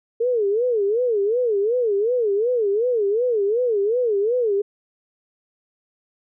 sine tone with vibrato, 445.8 Hz, A4, 23 cents sharp, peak -17 dBFS, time 0.2-4.62 s, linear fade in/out 10 ms, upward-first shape sine, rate 2.7 Hz, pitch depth 210 cents each way, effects none

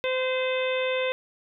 harmonic tone with a mistuned harmonic, 515 Hz, C5, 28 cents flat, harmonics 1 / 2 / 3 / 4 / 5 / 6 / 7, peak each -25 / -36 / -37 / -34 / -33 / -42 / -36 dBFS, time 0.04-1.12 s, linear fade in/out 0 ms, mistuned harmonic 7, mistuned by -17 cents, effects none

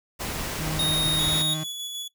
pink noise, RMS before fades -31 dBFS, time 0.19-1.43 s, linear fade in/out 20 ms
35% pulse tone with vibrato, 156 Hz, D#3, 5 cents sharp, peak -27 dBFS, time 0.6-1.64 s, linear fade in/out 10 ms, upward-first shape square, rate 19 Hz, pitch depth 18 cents each way
square tone, 3729 Hz, A#7, in tune, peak -22 dBFS, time 0.79-1.54 s, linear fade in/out 5 ms
sawtooth tone with tremolo, 3405 Hz, G#7, 42 cents sharp, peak -28 dBFS, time 1.19-2.08 s, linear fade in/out 5 ms, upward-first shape square, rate 6.6 Hz, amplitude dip 25%
effects noise-tail reverb RT60 0.1 s tail -17 dB re dry

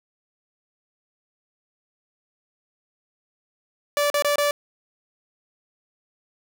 sawtooth tone with dropouts, 581 Hz, D5, 19 cents flat, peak -15 dBFS, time 3.97-4.51 s, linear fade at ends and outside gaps 1 ms, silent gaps 4.101-4.142 / 4.223-4.246 / 4.358-4.382 s, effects none

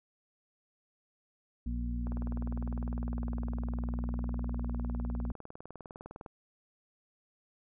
harmonic tone, 59.7 Hz, A#1, 42 cents sharp, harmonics 1 / 2 / 3 / 4, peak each -33 / -44 / -45 / -39 dBFS, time 1.66-5.32 s, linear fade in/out 5 ms
click train, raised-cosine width 1 ms, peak -30 dBFS, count 84, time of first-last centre 2.07-6.262 s, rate 19.8 Hz
effects none

